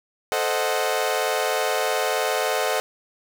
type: chord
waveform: sawtooth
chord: A diminished seventh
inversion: none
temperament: equal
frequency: 440 / 523.3 / 622.3 / 740 Hz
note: A4 / C5 / Eb5 / Gb5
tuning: 0 / 0 / 0 / 0 cents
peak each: -23 dBFS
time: 0.32-2.8 s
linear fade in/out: 0 ms
effects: none